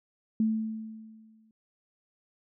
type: tone with exponential decay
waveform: sine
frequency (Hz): 220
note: A3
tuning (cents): 0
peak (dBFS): -21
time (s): 0.4-1.51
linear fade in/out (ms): 2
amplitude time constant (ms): 240
effects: none